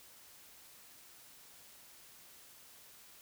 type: silence
effects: white hiss -58 dBFS RMS until 3.21 s